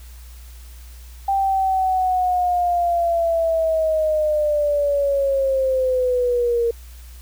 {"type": "linear sweep", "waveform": "sine", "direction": "down", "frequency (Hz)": [788, 464.2], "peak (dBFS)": -16, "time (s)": [1.28, 6.71], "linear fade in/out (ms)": 5, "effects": ["added 60 Hz sine -37 dBFS peak until 7.21 s", "white hiss -49 dBFS RMS until 7.21 s"]}